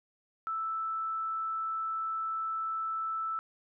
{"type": "tone", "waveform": "sine", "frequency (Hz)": 1318.5, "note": "E6", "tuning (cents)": 0, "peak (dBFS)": -31, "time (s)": [0.47, 3.39], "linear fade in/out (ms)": 0, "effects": []}